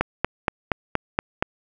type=click train; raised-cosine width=0.5 ms; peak=-4 dBFS; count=7; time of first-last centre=0.01-1.425 s; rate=4.24 Hz; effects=none